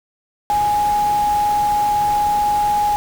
sine tone in noise, 830.6 Hz, G#5, in tune, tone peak -14 dBFS, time 0.5-2.96 s, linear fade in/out 0 ms, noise pink, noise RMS -31 dBFS, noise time 0.5-2.96 s, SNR +14 dB, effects none

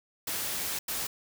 white noise bursts at uneven times, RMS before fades -33 dBFS, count 2, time 0.27-0.79 / 0.88-1.07 s, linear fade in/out 5 ms, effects none

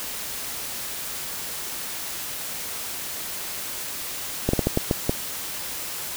slowing click train, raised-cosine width 2 ms, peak -6 dBFS, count 7, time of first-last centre 4.49-5.095 s, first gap 44 ms, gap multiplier 1.33, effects white hiss -32 dBFS RMS until 6.16 s

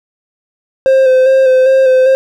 triangle tone with vibrato, 523.3 Hz, C5, in tune, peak -3 dBFS, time 0.86-2.15 s, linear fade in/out 0 ms, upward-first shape square, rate 2.5 Hz, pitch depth 23 cents each way, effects none

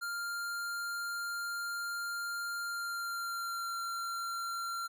square tone with pitch glide, 1396.9 to 1372.9 Hz, F6 to F6, 0 to -30 cents, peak -36 dBFS, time 0.01-4.88 s, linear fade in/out 20 ms, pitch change -30 cents, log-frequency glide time 2.61-3.76 s, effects none

